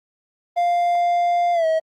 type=tone with pitch glide; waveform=triangle; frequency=698.5 to 640.5 Hz; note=F5 to E5; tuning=0 to -50 cents; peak=-14 dBFS; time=0.56-1.8 s; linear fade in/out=20 ms; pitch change=-150 cents; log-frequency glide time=1.53-1.66 s; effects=Opus 24 kbps